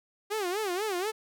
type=tone with vibrato; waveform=sawtooth; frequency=392 Hz; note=G4; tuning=in tune; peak=-25 dBFS; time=0.3-1.12 s; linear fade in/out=20 ms; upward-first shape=sine; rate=4.1 Hz; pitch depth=200 cents each way; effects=none